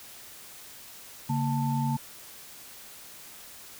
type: tone cluster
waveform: sine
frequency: 140 / 230.4 / 885 Hz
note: C#3 / A#3 / A5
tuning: +18 / -20 / +10 cents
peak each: -27 / -30 / -32 dBFS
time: 1.29-1.97 s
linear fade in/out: 10 ms
effects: white hiss -47 dBFS RMS until 3.79 s